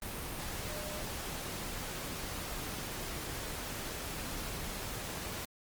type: tone in noise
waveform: sine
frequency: 603 Hz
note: D5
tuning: 46 cents sharp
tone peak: -45 dBFS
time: 0.69-1.02 s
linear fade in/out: 2 ms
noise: pink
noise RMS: -40 dBFS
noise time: 0.02-5.45 s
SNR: -8 dB
effects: Opus 32 kbps

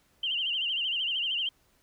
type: tone with vibrato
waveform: sine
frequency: 2960 Hz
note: F#7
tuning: in tune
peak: -27 dBFS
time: 0.23-1.49 s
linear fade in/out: 5 ms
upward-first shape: sine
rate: 13 Hz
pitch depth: 120 cents each way
effects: pink hiss -67 dBFS RMS until 1.82 s

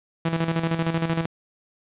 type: tone with tremolo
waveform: sawtooth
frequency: 164.81 Hz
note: E3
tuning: in tune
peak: -16 dBFS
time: 0.25-1.26 s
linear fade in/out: 5 ms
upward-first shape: square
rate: 13 Hz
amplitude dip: 60%
effects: resampled to 8000 Hz + 8-bit

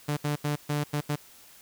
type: tone bursts at uneven times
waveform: sawtooth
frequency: 147.3 Hz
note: D3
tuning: 6 cents sharp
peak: -22 dBFS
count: 6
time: 0.08-0.17 / 0.24-0.36 / 0.44-0.56 / 0.69-0.84 / 0.93-1.01 / 1.09-1.16 s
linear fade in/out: 10 ms
effects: white hiss -53 dBFS RMS until 1.61 s

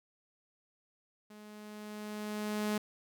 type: tone with level ramp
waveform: sawtooth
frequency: 210.9 Hz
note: G#3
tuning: 27 cents sharp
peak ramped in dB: -47 to -26 dBFS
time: 1.3-2.78 s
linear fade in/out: 5 ms
effects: none

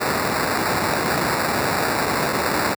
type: noise with sample-and-hold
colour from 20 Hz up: white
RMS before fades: -21 dBFS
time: 0-2.75 s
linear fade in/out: 20 ms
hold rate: 3150 Hz
effects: high-pass 100 Hz 12 dB/octave

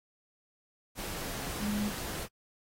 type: tone in noise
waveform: sine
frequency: 207.7 Hz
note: G#3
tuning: in tune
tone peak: -30 dBFS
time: 1.59-1.92 s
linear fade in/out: 50 ms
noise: pink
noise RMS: -39 dBFS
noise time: 0.95-2.28 s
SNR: +6 dB
effects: AAC 48 kbps

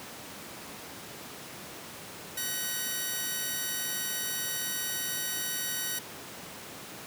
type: tone pair together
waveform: 5% pulse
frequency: 1500 / 1893.9 Hz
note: F#6 / A#6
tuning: +23 / +27 cents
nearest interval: major third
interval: 404 cents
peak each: -23 dBFS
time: 2.37-5.99 s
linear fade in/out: 5 ms
effects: pink hiss -43 dBFS RMS until 7.06 s + high-pass 150 Hz 12 dB/octave

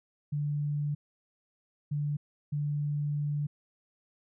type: tone bursts at uneven times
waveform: sine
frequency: 146.6 Hz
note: D3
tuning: 3 cents flat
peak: -28 dBFS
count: 3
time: 0.32-0.95 / 1.91-2.17 / 2.52-3.47 s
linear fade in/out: 10 ms
effects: none

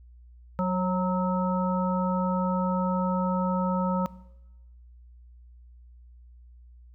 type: harmonic tone with a mistuned harmonic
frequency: 184.8 Hz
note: F#3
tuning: 2 cents flat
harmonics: 1 / 3 / 5 / 7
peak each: -25 / -30 / -32 / -33 dBFS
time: 0.59-4.06 s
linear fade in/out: 0 ms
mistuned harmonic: 3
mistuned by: -35 cents
effects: noise-tail reverb RT60 1.0 s tail -20 dB re dry + added 60 Hz sine -48 dBFS peak until 6.94 s

